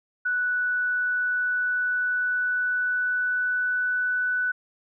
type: tone with pitch glide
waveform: sine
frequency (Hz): 1480 to 1491.2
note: F#6 to F#6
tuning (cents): 0 to +13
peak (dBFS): -22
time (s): 0.25-4.52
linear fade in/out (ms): 10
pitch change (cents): +13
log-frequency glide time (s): 0.51-4.18
effects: none